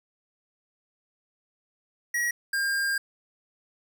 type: tone pair in turn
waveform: square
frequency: 1909 / 1605.3 Hz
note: A#6 / G6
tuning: +41 / +41 cents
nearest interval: minor third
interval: 300 cents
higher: first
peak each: -25 dBFS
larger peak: neither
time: 2.14-2.31 / 2.53-2.98 s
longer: second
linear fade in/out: 5 ms
effects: none